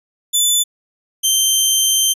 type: tone pair in turn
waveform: 15% pulse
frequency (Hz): 3501 / 3129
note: A7 / G7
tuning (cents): -9 / -4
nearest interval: major second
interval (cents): 195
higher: first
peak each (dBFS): -5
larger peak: neither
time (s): 0.33-0.64 / 1.23-2.14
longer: second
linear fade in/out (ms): 20
effects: resampled to 32000 Hz